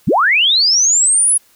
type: linear sweep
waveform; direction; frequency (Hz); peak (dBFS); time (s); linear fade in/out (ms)
sine; up; 89.4 to 10560; -9; 0.07-1.38; 10
effects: white hiss -52 dBFS RMS until 1.55 s